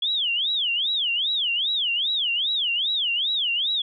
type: tone with vibrato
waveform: sine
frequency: 3272 Hz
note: G#7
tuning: 26 cents flat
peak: -21 dBFS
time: 0.02-3.82 s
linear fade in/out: 5 ms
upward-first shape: sine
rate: 2.5 Hz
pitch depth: 300 cents each way
effects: none